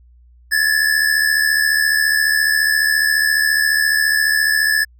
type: tone pair together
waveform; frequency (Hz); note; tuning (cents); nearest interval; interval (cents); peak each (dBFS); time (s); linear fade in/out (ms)
square; 1685.5 / 1760; G#6 / A6; +25 / 0; minor second; 75; -17; 0.51-4.85; 20
effects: added 60 Hz sine -45 dBFS peak until 4.99 s